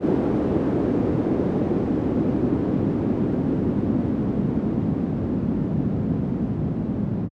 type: noise with low-pass filter sweep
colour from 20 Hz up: white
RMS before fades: -22 dBFS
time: 0-7.29 s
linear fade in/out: 50 ms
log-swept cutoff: 350 to 200 Hz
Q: 1.7
effects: high-pass 80 Hz 12 dB/octave